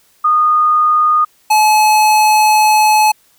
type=tone pair in turn; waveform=sine / square; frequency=1229 / 856.6 Hz; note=D#6 / A5; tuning=-22 / -47 cents; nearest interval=tritone; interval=625 cents; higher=first; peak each=-8 dBFS; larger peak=neither; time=0.24-1.25 / 1.5-3.12 s; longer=second; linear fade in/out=10 ms; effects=white hiss -53 dBFS RMS until 3.38 s